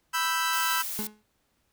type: chord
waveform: sawtooth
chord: E minor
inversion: second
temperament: equal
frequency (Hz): 987.8 / 1318.5 / 1568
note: B5 / E6 / G6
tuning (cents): 0 / 0 / 0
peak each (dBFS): -26 / -25 / -27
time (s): 0.13-0.83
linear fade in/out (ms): 20
type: noise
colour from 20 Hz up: blue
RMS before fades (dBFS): -34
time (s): 0.53-1.07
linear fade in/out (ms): 2
type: tone with exponential decay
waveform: 35% pulse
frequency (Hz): 212.3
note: G#3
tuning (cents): +38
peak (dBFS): -27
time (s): 0.99-1.23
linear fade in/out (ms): 0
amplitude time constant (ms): 51
effects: pink hiss -72 dBFS RMS until 1.72 s